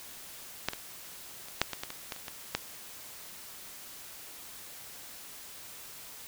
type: clicks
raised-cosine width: 0.2 ms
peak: -10 / -19 / -29 / -6 / -16 / -17 / -21 / -17 / -27 / -21 / -10 dBFS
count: 11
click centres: 0.686 / 0.734 / 1.485 / 1.616 / 1.733 / 1.835 / 1.904 / 2.122 / 2.163 / 2.282 / 2.55 s
effects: white hiss -47 dBFS RMS until 6.27 s